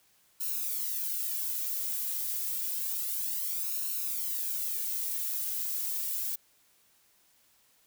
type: noise with flanger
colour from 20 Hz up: violet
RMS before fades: -33 dBFS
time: 0.4-6.36 s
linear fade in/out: 10 ms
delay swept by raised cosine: 0.73 to 2.43 ms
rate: 0.29 Hz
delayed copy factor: +0.75
effects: white hiss -66 dBFS RMS until 7.86 s